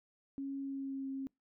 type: tone with pitch glide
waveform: sine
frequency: 274.6 to 269.3 Hz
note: C#4 to C#4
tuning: -16 to -50 cents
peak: -37 dBFS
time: 0.38-1.27 s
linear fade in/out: 0 ms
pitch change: -34 cents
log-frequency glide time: 0.6-1.07 s
effects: noise-tail reverb RT60 0.2 s tail -26 dB re dry